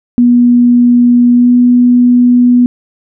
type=tone with pitch glide; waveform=sine; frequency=242.4 to 245.1 Hz; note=B3 to B3; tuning=-32 to -13 cents; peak=-3 dBFS; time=0.18-2.66 s; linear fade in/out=0 ms; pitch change=+19 cents; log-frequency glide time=1.33-1.51 s; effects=none